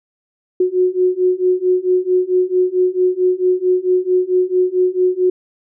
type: beating tone pair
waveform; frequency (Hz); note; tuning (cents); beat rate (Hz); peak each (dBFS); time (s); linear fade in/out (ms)
sine; 363.6 / 368.1; F#4 / F#4; -30 / -9; 4.5; -16 / -15; 0.6-5.3; 5
effects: none